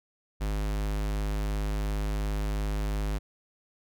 square tone, 51.4 Hz, G#1, 17 cents flat, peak -28 dBFS, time 0.4-3.19 s, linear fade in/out 20 ms, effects none

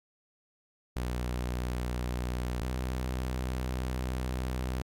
sawtooth tone pair in turn, 61.4 / 63.27 Hz, B1 / B1, -9 / +43 cents, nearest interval minor second, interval 52 cents, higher second, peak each -27 dBFS, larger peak neither, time 0.96-2.61 / 2.61-4.82 s, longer second, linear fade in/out 5 ms, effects AAC 64 kbps

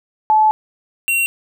sine / square tone pair in turn, 864 / 2743 Hz, A5 / F7, -32 / -32 cents, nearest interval octave + minor sixth, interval 2000 cents, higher second, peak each -9 / -15 dBFS, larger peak first, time 0.3-0.51 / 1.08-1.26 s, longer first, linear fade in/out 0 ms, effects none

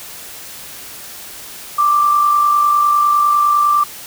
sine tone with amplitude modulation, 1177 Hz, D6, 3 cents sharp, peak -8 dBFS, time 1.78-3.84 s, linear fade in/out 10 ms, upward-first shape sine, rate 49.9 Hz, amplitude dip 40%, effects white hiss -33 dBFS RMS until 4.06 s

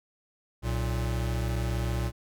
square tone pair together, 61.73 / 116.54 Hz, B1 / A#2, 0 / 0 cents, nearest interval major seventh, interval 1100 cents, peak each -30 / -31 dBFS, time 0.62-2.12 s, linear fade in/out 50 ms, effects none

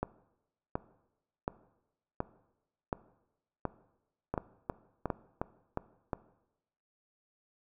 two click trains, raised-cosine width 1 ms, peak -17 / -18 dBFS, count 8 / 6, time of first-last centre 0.03-5.102 / 4.34-6.132 s, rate 1.38 / 2.79 Hz, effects noise-tail reverb RT60 0.9 s tail -18 dB re dry

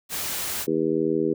white noise, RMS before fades -29 dBFS, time 0.09-0.67 s, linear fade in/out 50 ms
harmonic tone, 80.6 Hz, E2, 38 cents flat, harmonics 2 / 3 / 4 / 5 / 6, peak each -33 / -29 / -25 / -24 / -29 dBFS, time 0.67-1.34 s, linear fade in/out 10 ms
effects none

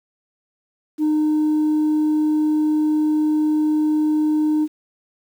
sine tone, 306 Hz, D#4, 29 cents flat, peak -13 dBFS, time 0.98-4.68 s, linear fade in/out 50 ms, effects tanh soft clip ceiling -14 dBFS + 8-bit

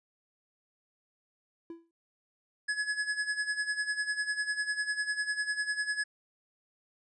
triangle tone with exponential decay, 334.1 Hz, E4, 23 cents sharp, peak -35 dBFS, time 1.7-1.91 s, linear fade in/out 2 ms, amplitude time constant 44 ms
square tone with tremolo, 1693 Hz, G#6, 33 cents sharp, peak -28 dBFS, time 2.68-6.04 s, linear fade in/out 10 ms, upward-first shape sine, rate 10 Hz, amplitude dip 75%
effects resampled to 24000 Hz

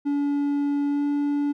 triangle tone with pitch glide, 286 to 288.3 Hz, D4 to D4, -46 to -32 cents, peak -19 dBFS, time 0.05-1.53 s, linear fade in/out 20 ms, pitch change +14 cents, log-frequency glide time 0.88-1.04 s, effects none

